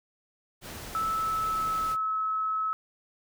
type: noise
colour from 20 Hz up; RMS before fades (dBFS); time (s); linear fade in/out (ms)
pink; -41; 0.61-1.97; 50
type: tone with pitch glide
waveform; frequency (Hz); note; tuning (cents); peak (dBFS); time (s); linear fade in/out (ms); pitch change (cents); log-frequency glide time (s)
sine; 1311 to 1292.2; E6 to E6; -10 to -35; -26; 0.95-2.73; 0; -25; 1.09-2.14
effects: none